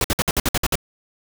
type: noise bursts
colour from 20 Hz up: pink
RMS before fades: -19 dBFS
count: 9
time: 0.01-0.755 s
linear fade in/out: 2 ms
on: 33 ms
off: 56 ms
effects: none